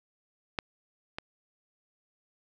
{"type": "clicks", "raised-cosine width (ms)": 0.3, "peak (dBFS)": [-13, -19], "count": 2, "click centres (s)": [0.588, 1.185], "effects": []}